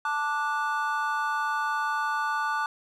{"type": "chord", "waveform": "triangle", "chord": "D major", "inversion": "second", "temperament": "just", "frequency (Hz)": [881, 1174.7, 1468.3], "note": ["A5", "D6", "F#6"], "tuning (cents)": [2, 0, -14], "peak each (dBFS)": -28, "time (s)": [0.05, 2.66], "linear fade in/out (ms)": 2, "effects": []}